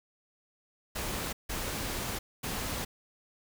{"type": "noise bursts at uneven times", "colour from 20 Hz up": "pink", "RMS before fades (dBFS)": -35, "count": 3, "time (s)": [[0.95, 1.33], [1.49, 2.19], [2.43, 2.85]], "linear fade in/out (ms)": 10, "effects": []}